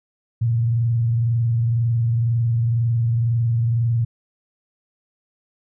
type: tone with frequency modulation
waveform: sine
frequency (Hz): 116.54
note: A#2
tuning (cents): 0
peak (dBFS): -16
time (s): 0.41-4.05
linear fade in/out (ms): 10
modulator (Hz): 22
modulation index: 0.27
effects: none